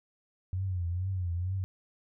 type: tone with vibrato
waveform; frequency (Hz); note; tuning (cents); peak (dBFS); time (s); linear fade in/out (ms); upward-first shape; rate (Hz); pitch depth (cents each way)
sine; 90.6; F#2; -36; -29; 0.53-1.64; 0; triangle; 2.2; 120
effects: none